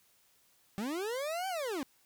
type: linear two-way sweep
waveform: 40% pulse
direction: up then down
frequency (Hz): 188.7 to 781 to 250.3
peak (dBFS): -33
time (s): 0.78-1.83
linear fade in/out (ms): 0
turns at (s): 1.48
effects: white hiss -68 dBFS RMS until 2.05 s